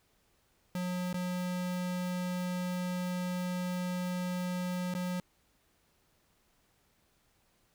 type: tone with dropouts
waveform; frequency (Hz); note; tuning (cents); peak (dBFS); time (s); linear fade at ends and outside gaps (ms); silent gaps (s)
square; 180.3; F#3; -45; -33; 0.75-5.2; 2; 1.13-1.142 / 4.94-4.949
effects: pink hiss -71 dBFS RMS until 7.74 s